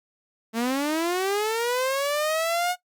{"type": "linear sweep", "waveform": "sawtooth", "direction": "up", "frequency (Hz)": [220.4, 729], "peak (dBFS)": -19, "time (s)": [0.53, 2.76], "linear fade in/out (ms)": 50, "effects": ["noise-tail reverb RT60 0.1 s tail -17 dB re dry", "Opus 48 kbps"]}